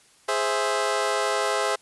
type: chord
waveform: 20% pulse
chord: Ab augmented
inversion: none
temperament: equal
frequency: 415.3 / 523.3 / 659.3 Hz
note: Ab4 / C5 / E5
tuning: 0 / 0 / 0 cents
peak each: -22 dBFS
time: 0.28-1.76 s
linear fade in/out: 10 ms
effects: white hiss -57 dBFS RMS until 1.81 s + resampled to 24000 Hz